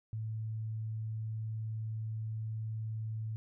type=tone; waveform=sine; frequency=110.1 Hz; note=A2; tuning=2 cents sharp; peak=-35 dBFS; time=0.13-3.36 s; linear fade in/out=0 ms; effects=none